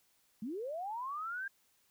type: linear sweep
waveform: sine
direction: up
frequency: 196 to 1620 Hz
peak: -37 dBFS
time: 0.42-1.48 s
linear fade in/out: 5 ms
effects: white hiss -72 dBFS RMS until 1.9 s